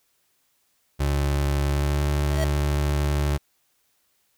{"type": "tone with pitch glide", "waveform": "30% pulse", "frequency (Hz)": [71, 72.79], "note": ["C#2", "D2"], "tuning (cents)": [42, -15], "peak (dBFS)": -18, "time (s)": [0.99, 3.38], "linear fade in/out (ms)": 20, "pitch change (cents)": 43, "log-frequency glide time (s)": [1.64, 2.03]}
{"type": "tone with exponential growth", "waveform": "square", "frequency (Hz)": 642, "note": "E5", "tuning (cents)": -46, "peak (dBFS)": -23, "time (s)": [2.21, 2.44], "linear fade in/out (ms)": 2, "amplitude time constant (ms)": 49}
{"effects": ["white hiss -68 dBFS RMS until 4.37 s"]}